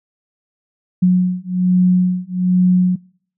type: beating tone pair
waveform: sine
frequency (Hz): 181.2 / 182.4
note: F#3 / F#3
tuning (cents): -36 / -24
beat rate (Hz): 1.2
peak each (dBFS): -14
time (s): 1.02-2.96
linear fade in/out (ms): 10
effects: noise-tail reverb RT60 0.6 s tail -25 dB re dry